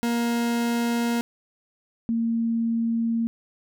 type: tone pair in turn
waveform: 40% pulse / sine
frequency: 235.4 / 229.6 Hz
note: A#3 / A#3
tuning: +17 / -26 cents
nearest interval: unison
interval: 43 cents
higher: first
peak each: -21 / -21 dBFS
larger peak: neither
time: 0.03-1.21 / 2.09-3.27 s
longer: neither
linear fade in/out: 0 ms
effects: none